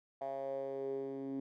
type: tone with band-pass filter sweep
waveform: 10% pulse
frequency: 136.1 Hz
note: C#3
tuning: 31 cents flat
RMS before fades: -40 dBFS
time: 0.21-1.4 s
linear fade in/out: 5 ms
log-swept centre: 700 to 280 Hz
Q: 5.3
effects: none